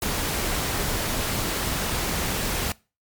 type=noise; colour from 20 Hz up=pink; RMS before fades=-26 dBFS; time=0.02-2.72 s; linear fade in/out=2 ms; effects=noise-tail reverb RT60 0.3 s tail -22 dB re dry + MP3 96 kbps